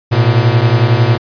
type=beating tone pair; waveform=45% pulse; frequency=111.9 / 122.9 Hz; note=A2 / B2; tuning=+30 / -8 cents; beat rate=11 Hz; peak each=-11 dBFS; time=0.11-1.18 s; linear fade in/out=20 ms; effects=resampled to 11025 Hz